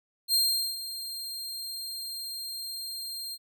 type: tone with ADSR envelope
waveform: sawtooth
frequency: 4193 Hz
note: C8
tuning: 3 cents sharp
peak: -18 dBFS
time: 0.28-3.38 s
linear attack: 59 ms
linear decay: 420 ms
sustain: -14 dB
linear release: 46 ms
effects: none